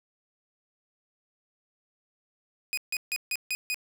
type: tone bursts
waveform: sawtooth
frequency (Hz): 2489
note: D#7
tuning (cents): 0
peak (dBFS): -24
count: 6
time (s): 2.73-3.744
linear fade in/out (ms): 0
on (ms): 44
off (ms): 150
effects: none